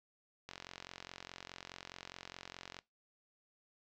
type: click train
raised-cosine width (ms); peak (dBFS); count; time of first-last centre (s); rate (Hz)
0.2; -28; 104; 0.49-2.789; 44.8
effects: noise-tail reverb RT60 0.2 s tail -21 dB re dry + low-pass 7000 Hz 12 dB/octave